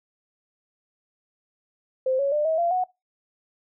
sine tone with pitch steps, 520 / 557.3 / 597.3 / 640.2 / 686.1 / 735.4 Hz, C5 / C#5 / D5 / D#5 / F5 / F#5, -11 / +9 / +29 / +49 / -31 / -11 cents, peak -20 dBFS, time 2.06-2.84 s, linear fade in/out 5 ms, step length 130 ms, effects noise-tail reverb RT60 0.2 s tail -22 dB re dry

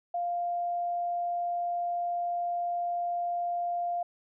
sine tone, 698.5 Hz, F5, in tune, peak -28 dBFS, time 0.14-4.03 s, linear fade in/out 5 ms, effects none

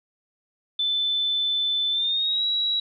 sine tone with pitch glide, 3520 to 3883 Hz, A7 to B7, 0 to -30 cents, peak -21 dBFS, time 0.79-2.8 s, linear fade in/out 5 ms, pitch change +170 cents, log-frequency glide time 1.91-2.44 s, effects none

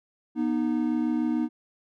triangle tone pair together, 242.5 / 309.2 Hz, B3 / D#4, -31 / -11 cents, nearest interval major third, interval 420 cents, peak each -24 dBFS, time 0.35-1.49 s, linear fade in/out 50 ms, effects none

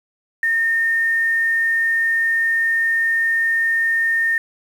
sine tone, 1825 Hz, A#6, 37 cents flat, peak -15 dBFS, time 0.43-4.38 s, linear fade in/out 2 ms, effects 7-bit

